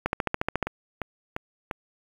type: two click trains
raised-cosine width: 0.5 ms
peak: -14 / -9 dBFS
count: 4 / 9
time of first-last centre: 0.67-1.712 / 0.06-0.627 s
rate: 2.88 / 14.1 Hz
effects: 7-bit